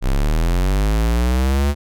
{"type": "linear sweep", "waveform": "square", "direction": "up", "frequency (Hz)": [31.13, 72.9], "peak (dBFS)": -15, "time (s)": [0.01, 1.75], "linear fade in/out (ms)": 50, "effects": []}